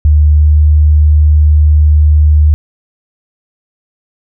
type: tone with pitch glide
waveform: sine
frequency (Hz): 75.1 to 75.54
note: D2 to D2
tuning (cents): +39 to +49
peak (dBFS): -3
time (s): 0.05-2.54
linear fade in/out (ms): 0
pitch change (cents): +10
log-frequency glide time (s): 0.38-0.5
effects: none